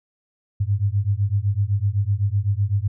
sine beating tone pair, 97.2 / 105.1 Hz, G2 / G#2, -14 / +21 cents, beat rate 7.9 Hz, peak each -21 dBFS, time 0.6-2.88 s, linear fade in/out 10 ms, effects none

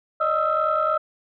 sine tone cluster, 580 / 623 / 1272 / 1342 Hz, D5 / D#5 / D#6 / E6, -22 / +2 / +38 / +31 cents, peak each -30 / -23 / -24 / -22 dBFS, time 0.2-0.98 s, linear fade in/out 10 ms, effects tanh soft clip ceiling -11 dBFS

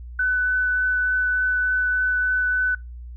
sine tone with vibrato, 1500 Hz, F#6, 23 cents sharp, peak -18 dBFS, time 0.19-2.75 s, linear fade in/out 5 ms, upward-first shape triangle, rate 3.4 Hz, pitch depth 8 cents each way, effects noise-tail reverb RT60 0.2 s tail -24 dB re dry + added 60 Hz sine -34 dBFS peak until 3.16 s

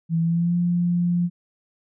sine tone with pitch glide, 164.81 to 174.61 Hz, E3 to F3, 0 to 0 cents, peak -18 dBFS, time 0.09-1.3 s, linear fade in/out 50 ms, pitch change +100 cents, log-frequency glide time 0.2-0.56 s, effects none

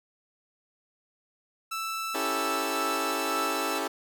sawtooth tone, 1322 Hz, E6, 5 cents sharp, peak -27 dBFS, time 1.71-3.79 s, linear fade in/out 10 ms
15% pulse chord, A dominant seventh, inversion first, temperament equal, 277.2 / 329.6 / 392 / 440 Hz, C#4 / E4 / G4 / A4, 0 / 0 / 0 / 0 cents, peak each -28 dBFS, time 2.14-3.88 s, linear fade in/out 10 ms
effects none

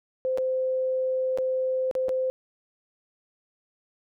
sine tone with dropouts, 518 Hz, C5, 17 cents flat, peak -23 dBFS, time 0.25-2.3 s, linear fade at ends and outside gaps 0 ms, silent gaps 0.375-0.383 / 1.375-1.385 / 1.912-1.952 / 2.084-2.092 s, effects none

